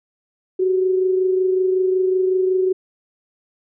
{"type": "tone pair together", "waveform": "sine", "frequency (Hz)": [372.6, 398], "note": ["F#4", "G4"], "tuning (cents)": [12, 26], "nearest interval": "minor second", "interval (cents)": 114, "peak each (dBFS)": [-15, -27], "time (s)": [0.59, 2.73], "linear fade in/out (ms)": 10, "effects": []}